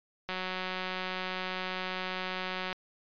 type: click train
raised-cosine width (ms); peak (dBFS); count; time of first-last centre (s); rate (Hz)
0.3; -19; 452; 0.29-2.728; 185
effects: resampled to 11025 Hz